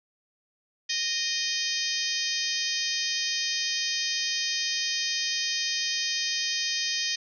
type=harmonic tone with a mistuned harmonic; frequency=618 Hz; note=D#5; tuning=12 cents flat; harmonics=3 / 4 / 5 / 6 / 7 / 8 / 9 / 10; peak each=-35 / -36 / -34 / -36 / -36 / -32 / -35 / -34 dBFS; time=0.89-7.16 s; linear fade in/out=10 ms; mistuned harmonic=5; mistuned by=+31 cents; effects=none